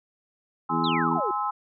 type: chord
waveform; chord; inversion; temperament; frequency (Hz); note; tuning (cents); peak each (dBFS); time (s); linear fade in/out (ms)
sine; Ab augmented; none; just; 830.6 / 1038.3 / 1297.8; Ab5 / C6 / E6; 0 / -14 / -27; -29; 0.69-1.51; 10
type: harmonic tone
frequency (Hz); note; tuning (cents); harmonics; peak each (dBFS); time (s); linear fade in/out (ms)
82.7; E2; +6; 2 / 3 / 4 / 5; -30 / -28 / -30 / -35; 0.69-1.21; 50
type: exponential sweep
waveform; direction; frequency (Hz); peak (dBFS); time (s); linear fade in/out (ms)
sine; down; 4153 to 347.3; -28; 0.84-1.31; 2
effects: none